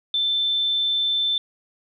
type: tone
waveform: sine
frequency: 3540 Hz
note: A7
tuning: 10 cents sharp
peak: -19 dBFS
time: 0.14-1.38 s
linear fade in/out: 2 ms
effects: none